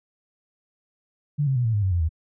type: tone with pitch steps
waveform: sine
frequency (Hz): 146.2 / 134.07 / 122.94 / 112.74 / 103.38 / 94.8 / 86.93 / 79.72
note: D3 / C3 / B2 / A2 / G#2 / F#2 / F2 / D#2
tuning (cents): -7 / +43 / -7 / +43 / -7 / +43 / -7 / +43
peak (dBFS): -19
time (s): 1.38-2.092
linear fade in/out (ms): 20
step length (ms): 89
effects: none

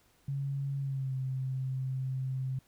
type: tone with pitch glide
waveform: sine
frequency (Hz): 138.59 to 131.27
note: C#3 to C3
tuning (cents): 0 to +6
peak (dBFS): -31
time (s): 0.28-2.59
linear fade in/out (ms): 5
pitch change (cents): -94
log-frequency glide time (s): 0.79-1.15
effects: pink hiss -67 dBFS RMS until 2.67 s

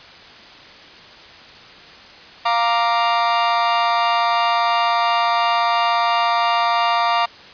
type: chord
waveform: 40% pulse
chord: Bb major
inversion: second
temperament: equal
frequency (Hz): 698.5 / 932.3 / 1174.7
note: F5 / Bb5 / D6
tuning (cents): 0 / 0 / 0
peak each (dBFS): -19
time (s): 2.45-7.26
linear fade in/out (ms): 10
effects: white hiss -41 dBFS RMS until 7.53 s + resampled to 11025 Hz

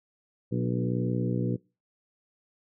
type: harmonic tone with a mistuned harmonic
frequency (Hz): 61.1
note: B1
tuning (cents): -18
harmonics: 2 / 3 / 4 / 5 / 6 / 7 / 8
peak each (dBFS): -29 / -30 / -34 / -35 / -36 / -41 / -38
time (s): 0.51-1.57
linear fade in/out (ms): 20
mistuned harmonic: 5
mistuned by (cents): -27
effects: noise-tail reverb RT60 0.3 s tail -24 dB re dry

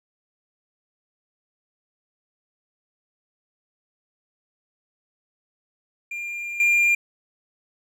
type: tone with level steps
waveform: triangle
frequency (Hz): 2397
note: D7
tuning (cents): +35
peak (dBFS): -27 / -14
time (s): 6.11-6.95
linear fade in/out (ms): 5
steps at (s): 6.6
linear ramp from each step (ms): 2
effects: none

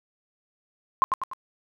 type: tone with echo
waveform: sine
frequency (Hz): 1061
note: C6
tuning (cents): +24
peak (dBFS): -14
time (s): 1.02-1.04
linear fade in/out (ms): 0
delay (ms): 98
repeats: 3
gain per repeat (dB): -6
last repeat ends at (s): 1.334
effects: none

